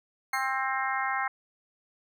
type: harmonic tone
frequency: 264.9 Hz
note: C4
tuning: 22 cents sharp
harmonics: 3 / 4 / 5 / 6 / 7 / 8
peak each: -32 / -33 / -34 / -35 / -35 / -36 dBFS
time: 0.33-1.28 s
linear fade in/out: 5 ms
type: tone with exponential decay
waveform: sawtooth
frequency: 2127 Hz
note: C7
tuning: 28 cents sharp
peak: -29 dBFS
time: 0.33-0.69 s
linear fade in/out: 5 ms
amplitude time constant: 77 ms
effects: none